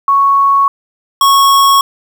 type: tone pair in turn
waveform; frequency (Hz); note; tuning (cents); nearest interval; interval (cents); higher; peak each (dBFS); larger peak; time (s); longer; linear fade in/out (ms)
sine / square; 1108.7 / 1103; C#6 / C#6; 0 / -9; unison; 9; first; -6; neither; 0.08-0.68 / 1.21-1.81; neither; 2
effects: 7-bit